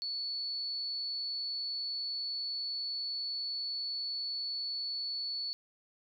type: tone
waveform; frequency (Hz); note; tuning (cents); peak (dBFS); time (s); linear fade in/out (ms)
sine; 4435; C#8; 0; -34; 0.02-5.53; 0
effects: none